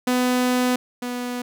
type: tone pair in turn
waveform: sawtooth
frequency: 250 / 246 Hz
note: B3 / B3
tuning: +21 / -7 cents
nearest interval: unison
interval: 28 cents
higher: first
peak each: -14 / -22 dBFS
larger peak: first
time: 0.07-0.76 / 1.02-1.42 s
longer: first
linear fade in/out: 5 ms
effects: none